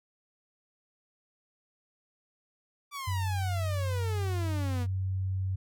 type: exponential sweep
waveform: sawtooth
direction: down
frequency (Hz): 1174 to 233.1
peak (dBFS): -32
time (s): 2.91-4.87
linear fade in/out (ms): 50
type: tone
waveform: sine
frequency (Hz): 94.7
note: F#2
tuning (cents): +41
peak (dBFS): -28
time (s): 3.07-5.56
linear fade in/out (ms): 10
effects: none